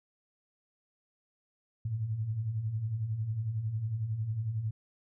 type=beating tone pair; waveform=sine; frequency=101.5 / 112.5 Hz; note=G#2 / A2; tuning=-39 / +39 cents; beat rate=11 Hz; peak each=-39 / -31 dBFS; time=1.85-4.71 s; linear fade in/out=5 ms; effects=none